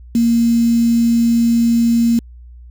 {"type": "tone with quantisation", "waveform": "sine", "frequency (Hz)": 233.1, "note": "A#3", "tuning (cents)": 0, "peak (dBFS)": -10, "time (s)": [0.15, 2.19], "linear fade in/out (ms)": 2, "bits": 5, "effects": ["added 60 Hz sine -35 dBFS peak until 2.7 s"]}